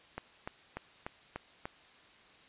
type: click train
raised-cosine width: 0.5 ms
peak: -23 dBFS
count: 6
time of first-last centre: 0.18-1.655 s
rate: 3.39 Hz
effects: white hiss -59 dBFS RMS until 2.48 s + resampled to 8000 Hz